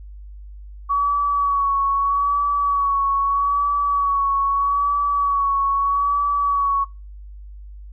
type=tone with vibrato; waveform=sine; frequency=1129 Hz; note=C#6; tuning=31 cents sharp; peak=-16 dBFS; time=0.89-6.85 s; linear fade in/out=20 ms; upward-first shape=sine; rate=0.79 Hz; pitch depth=31 cents each way; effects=noise-tail reverb RT60 0.3 s tail -24 dB re dry + added 50 Hz sine -35 dBFS peak until 7.92 s